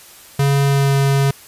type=tone with pitch glide; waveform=square; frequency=139.6 to 138.16 Hz; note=C#3 to C#3; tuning=+13 to -5 cents; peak=-13 dBFS; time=0.39-1.31 s; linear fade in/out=5 ms; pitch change=-18 cents; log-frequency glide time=0.65-0.94 s; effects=white hiss -42 dBFS RMS until 1.47 s + resampled to 32000 Hz